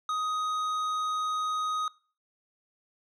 sine tone with tanh clipping, 1252 Hz, D#6, 10 cents sharp, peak -29 dBFS, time 0.09-1.88 s, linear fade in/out 2 ms, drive 10 dB, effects noise-tail reverb RT60 0.4 s tail -22 dB re dry

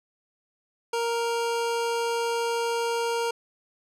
25% pulse tone, 466.2 Hz, A#4, in tune, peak -21 dBFS, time 0.93-3.31 s, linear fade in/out 5 ms, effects low-pass 10000 Hz 12 dB/octave

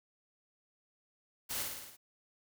white noise with echo, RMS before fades -38 dBFS, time 1.49-1.64 s, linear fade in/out 20 ms, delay 55 ms, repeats 6, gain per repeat -3 dB, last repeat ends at 1.97 s, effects none

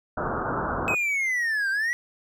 white low-pass noise, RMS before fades -28 dBFS, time 0.17-0.95 s, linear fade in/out 5 ms, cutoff 1500 Hz, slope 96 dB/octave
triangle linear two-way sweep, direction down then up, 2566 to 1547 to 1960 Hz, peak -21 dBFS, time 0.88-1.93 s, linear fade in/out 0 ms, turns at 1.7 s
effects none

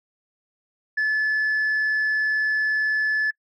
sine tone, 1729 Hz, A6, 31 cents flat, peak -17 dBFS, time 0.97-3.31 s, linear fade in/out 10 ms, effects noise-tail reverb RT60 0.1 s tail -26 dB re dry + tanh soft clip ceiling -18 dBFS

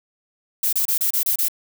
violet noise bursts, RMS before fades -20 dBFS, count 7, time 0.63-1.484 s, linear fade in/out 5 ms, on 98 ms, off 28 ms, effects none

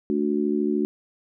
sine chord, D major, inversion second, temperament just, 220.2 / 293.7 / 367.1 Hz, A3 / D4 / F#4, +2 / 0 / -14 cents, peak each -25 dBFS, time 0.1-0.85 s, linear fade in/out 0 ms, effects none

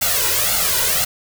white noise with flanger, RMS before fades -18 dBFS, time 0.01-1.05 s, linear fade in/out 10 ms, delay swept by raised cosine 1.4 to 2.05 ms, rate 1.9 Hz, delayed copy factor +1, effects none

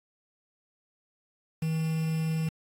triangle tone with quantisation, 160 Hz, D#3, 49 cents sharp, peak -24 dBFS, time 1.62-2.49 s, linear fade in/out 5 ms, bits 7, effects AAC 48 kbps

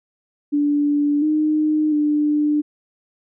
sine tone with pitch steps, 291.1 / 306.5 / 297.8 Hz, D4 / D#4 / D4, -15 / -26 / +24 cents, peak -15 dBFS, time 0.52-2.62 s, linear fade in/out 20 ms, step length 700 ms, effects none

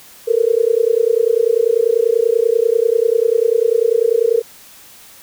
sine tone with amplitude modulation, 460 Hz, A#4, 23 cents flat, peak -7 dBFS, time 0.27-4.42 s, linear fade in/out 20 ms, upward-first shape sine, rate 30.2 Hz, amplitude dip 100%, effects white hiss -42 dBFS RMS until 5.22 s

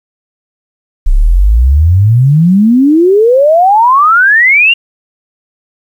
sine exponential sweep, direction up, 30.88 to 2850 Hz, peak -3 dBFS, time 1.06-4.74 s, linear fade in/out 10 ms, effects 7-bit

